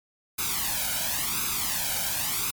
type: noise with flanger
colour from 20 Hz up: white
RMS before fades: -28 dBFS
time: 0.38-2.51 s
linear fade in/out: 10 ms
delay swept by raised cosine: 0.79 to 1.32 ms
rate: 0.94 Hz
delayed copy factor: +0.75
effects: MP3 96 kbps